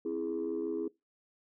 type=chord; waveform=sine; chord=C augmented; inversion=none; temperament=equal; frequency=261.6 / 329.6 / 415.3 Hz; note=C4 / E4 / G#4; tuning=0 / 0 / 0 cents; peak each=-39 / -34 / -34 dBFS; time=0.05-0.88 s; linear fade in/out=5 ms; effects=noise-tail reverb RT60 0.2 s tail -22 dB re dry + tanh soft clip ceiling -26 dBFS